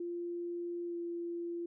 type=tone with pitch glide; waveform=sine; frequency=346.4 to 342.8 Hz; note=F4 to F4; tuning=-14 to -32 cents; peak=-36 dBFS; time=0-1.66 s; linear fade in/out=5 ms; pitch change=-18 cents; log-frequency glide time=0.86-0.96 s; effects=none